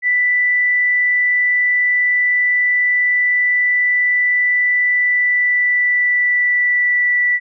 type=tone with pitch glide; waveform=sine; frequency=1979 to 1963.1 Hz; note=B6 to B6; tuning=+3 to -11 cents; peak=-12 dBFS; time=0.02-7.4 s; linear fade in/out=50 ms; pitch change=-14 cents; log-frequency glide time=4.9-7.21 s; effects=none